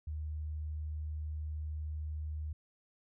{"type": "tone", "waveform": "sine", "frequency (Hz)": 76.6, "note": "D#2", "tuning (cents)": -27, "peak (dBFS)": -36, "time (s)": [0.07, 2.53], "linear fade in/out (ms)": 5, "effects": []}